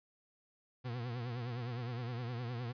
40% pulse tone with vibrato, 120.9 Hz, B2, 36 cents flat, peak -37 dBFS, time 0.84-2.73 s, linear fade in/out 20 ms, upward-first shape triangle, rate 9.7 Hz, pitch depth 110 cents each way, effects resampled to 11025 Hz + 13-bit

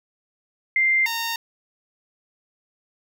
sine / 10% pulse tone pair in turn, 2093 / 920.8 Hz, C7 / A#5, 0 / -22 cents, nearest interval octave + major second, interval 1422 cents, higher first, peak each -16 dBFS, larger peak neither, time 0.76-1.06 / 1.06-1.36 s, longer neither, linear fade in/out 2 ms, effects none

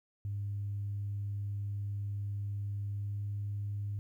sine tone with pitch glide, 101.3 to 102 Hz, G#2 to G#2, -43 to -31 cents, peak -33 dBFS, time 0.25-3.99 s, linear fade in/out 0 ms, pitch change +12 cents, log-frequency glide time 2.89-3.21 s, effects tanh soft clip ceiling -29 dBFS + 12-bit

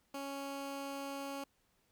15% pulse tone, 277.2 Hz, C#4, in tune, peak -34 dBFS, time 0.14-1.44 s, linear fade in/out 5 ms, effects pink hiss -75 dBFS RMS until 1.91 s

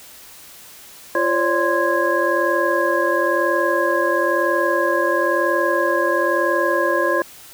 sine tone cluster, 344.5 / 536 / 577 / 1042 / 1652 Hz, F4 / C5 / D5 / C6 / G#6, -24 / +42 / -31 / -7 / -10 cents, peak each -22 dBFS, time 1.15-7.22 s, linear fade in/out 2 ms, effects white hiss -42 dBFS RMS until 7.53 s

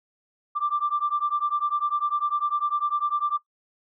sine beating tone pair, 1174.7 / 1184.7 Hz, D6 / D6, 0 / +15 cents, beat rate 10 Hz, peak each -25 dBFS, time 0.55-3.38 s, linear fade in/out 20 ms, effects noise-tail reverb RT60 0.1 s tail -19 dB re dry + tanh soft clip ceiling -15 dBFS

